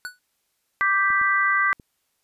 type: tone with exponential decay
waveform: square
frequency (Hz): 1480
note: F#6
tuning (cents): 0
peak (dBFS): -27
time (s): 0.05-0.19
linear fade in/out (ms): 0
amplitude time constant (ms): 29
type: chord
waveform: sine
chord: G major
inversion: second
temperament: equal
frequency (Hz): 1174.7 / 1568 / 1975.5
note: D6 / G6 / B6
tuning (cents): 0 / 0 / 0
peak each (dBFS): -22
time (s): 0.81-1.73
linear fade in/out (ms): 0
type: clicks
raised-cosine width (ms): 3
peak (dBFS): -31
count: 3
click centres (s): 1.104 / 1.214 / 1.798
effects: white hiss -72 dBFS RMS until 2.23 s + resampled to 32000 Hz